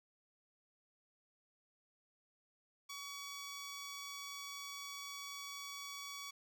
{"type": "tone", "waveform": "10% pulse", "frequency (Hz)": 1131, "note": "C#6", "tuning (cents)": 34, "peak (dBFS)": -37, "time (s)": [2.89, 6.31], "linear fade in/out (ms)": 10, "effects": []}